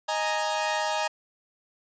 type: chord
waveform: sawtooth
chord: D# suspended fourth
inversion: none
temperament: equal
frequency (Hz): 622.3 / 830.6 / 932.3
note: D#5 / G#5 / A#5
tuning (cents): 0 / 0 / 0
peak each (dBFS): -26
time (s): 0.08-1.08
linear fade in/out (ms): 10
effects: resampled to 16000 Hz